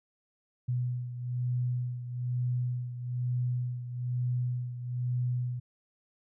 sine beating tone pair, 123.47 / 124.57 Hz, B2 / B2, 0 / +15 cents, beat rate 1.1 Hz, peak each -30 / -36 dBFS, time 0.68-5.6 s, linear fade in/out 10 ms, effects none

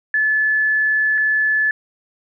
sine tone pair in turn, 1729 / 1729 Hz, A6 / A6, -31 / -31 cents, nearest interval unison, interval 0 cents, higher neither, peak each -14 dBFS, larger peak neither, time 0.14-1.18 / 1.18-1.71 s, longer first, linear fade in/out 2 ms, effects none

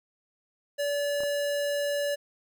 square tone, 575 Hz, D5, 37 cents flat, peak -27 dBFS, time 0.78-2.16 s, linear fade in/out 20 ms
clicks, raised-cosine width 1 ms, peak -29 / -27 dBFS, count 2, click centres 1.205 / 1.235 s
effects none

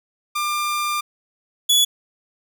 sawtooth tone pair in turn, 1195 / 3408 Hz, D6 / G#7, +30 / +44 cents, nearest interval octave + tritone, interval 1814 cents, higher second, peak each -17 / -10 dBFS, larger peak second, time 0.35-1.01 / 1.69-1.85 s, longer first, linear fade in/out 10 ms, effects none

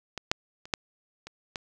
clicks, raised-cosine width 0.2 ms, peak -17 / -6 / -27 / -8 / -24 / -16 dBFS, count 6, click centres 0.177 / 0.315 / 0.655 / 0.738 / 1.27 / 1.558 s, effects none

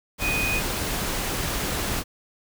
sine tone in noise, 2489 Hz, D#7, in tune, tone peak -24 dBFS, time 0.2-0.62 s, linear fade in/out 50 ms, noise pink, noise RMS -27 dBFS, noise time 0.18-2.04 s, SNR 0 dB, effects none

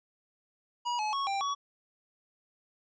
square tone with pitch steps, 964 / 853 / 1105 / 789 / 1127 Hz, B5 / G#5 / C#6 / G5 / C#6, -42 / +46 / -6 / +11 / +28 cents, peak -30 dBFS, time 0.85-1.55 s, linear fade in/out 20 ms, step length 140 ms, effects resampled to 16000 Hz

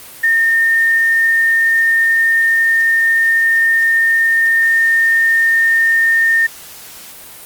sine tone with quantisation, 1822 Hz, A#6, 40 cents flat, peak -9 dBFS, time 0.23-6.47 s, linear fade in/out 10 ms, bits 6, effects white hiss -35 dBFS RMS until 7.45 s + Opus 32 kbps

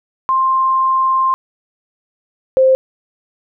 sine tone pair in turn, 1053 / 524.2 Hz, C6 / C5, +11 / +3 cents, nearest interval octave, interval 1208 cents, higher first, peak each -11 / -7 dBFS, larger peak second, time 0.29-1.34 / 2.57-2.75 s, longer first, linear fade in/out 0 ms, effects none

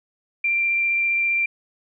sine tone with vibrato, 2367 Hz, D7, 13 cents sharp, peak -18 dBFS, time 0.44-1.46 s, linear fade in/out 5 ms, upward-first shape sine, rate 15 Hz, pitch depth 8 cents each way, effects none

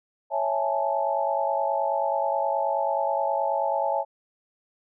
sine chord, A major seventh, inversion first, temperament equal, 554.4 / 659.3 / 830.6 / 880 Hz, C#5 / E5 / G#5 / A5, 0 / 0 / 0 / 0 cents, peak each -28 dBFS, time 0.3-4.05 s, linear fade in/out 50 ms, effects none

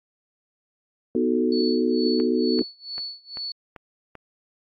sine chord, B dominant seventh, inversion none, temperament equal, 246.9 / 311.1 / 370 / 440 Hz, B3 / D#4 / F#4 / A4, 0 / 0 / 0 / 0 cents, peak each -23 / -26 / -24 / -26 dBFS, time 1.15-2.62 s, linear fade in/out 2 ms
sine tone with tremolo, 4435 Hz, C#8, in tune, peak -28 dBFS, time 1.52-3.52 s, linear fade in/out 2 ms, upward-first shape sine, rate 2.2 Hz, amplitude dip 95%
click train, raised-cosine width 0.5 ms, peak -25 dBFS, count 6, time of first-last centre 2.2-4.153 s, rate 2.56 Hz
effects AAC 32 kbps

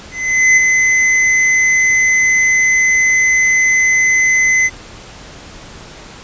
square tone with ADSR envelope, 2038 Hz, C7, 46 cents flat, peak -6 dBFS, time 0.11-4.7 s, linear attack 460 ms, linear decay 14 ms, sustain -4 dB, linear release 42 ms, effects pink hiss -35 dBFS RMS until 6.23 s + resampled to 16000 Hz

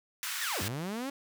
pink high-pass noise, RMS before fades -36 dBFS, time 0.23-0.68 s, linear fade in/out 0 ms, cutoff 1300 Hz, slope 24 dB/octave
sawtooth linear two-way sweep, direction down then up, 1967 to 84.6 to 283.7 Hz, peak -30 dBFS, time 0.41-1.1 s, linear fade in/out 5 ms, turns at 0.62 s
effects none

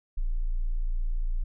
sine tone, 28.71 Hz, A#0, 25 cents flat, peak -24 dBFS, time 0.17-1.44 s, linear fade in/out 10 ms, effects none

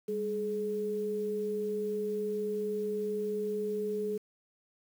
sine tone pair together, 200.6 / 423 Hz, G3 / G#4, +40 / +32 cents, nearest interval octave + minor second, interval 1292 cents, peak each -38 / -31 dBFS, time 0.08-4.18 s, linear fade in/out 10 ms, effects 9-bit

